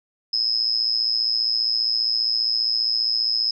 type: tone with amplitude modulation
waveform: sine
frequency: 5120 Hz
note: D#8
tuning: 49 cents sharp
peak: -15 dBFS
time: 0.33-3.51 s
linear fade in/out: 5 ms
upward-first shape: sine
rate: 115 Hz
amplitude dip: 90%
effects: none

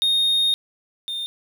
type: tone pair in turn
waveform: triangle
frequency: 3700 / 3632 Hz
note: A#7 / A#7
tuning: -14 / -46 cents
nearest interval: unison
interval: 32 cents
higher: first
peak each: -15 / -24 dBFS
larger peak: first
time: 0.02-0.54 / 1.08-1.26 s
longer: first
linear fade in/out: 0 ms
effects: 9-bit

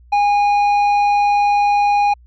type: tone with tanh clipping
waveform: sine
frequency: 819 Hz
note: G#5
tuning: 24 cents flat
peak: -13 dBFS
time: 0.12-2.14 s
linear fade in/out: 10 ms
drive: 8 dB
effects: added 60 Hz sine -43 dBFS peak until 2.26 s

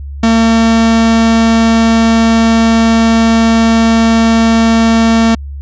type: tone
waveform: 45% pulse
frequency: 226.8 Hz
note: A#3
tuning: 47 cents flat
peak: -6 dBFS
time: 0.23-5.35 s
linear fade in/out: 5 ms
effects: added 70 Hz sine -21 dBFS peak until 5.61 s + resampled to 16000 Hz

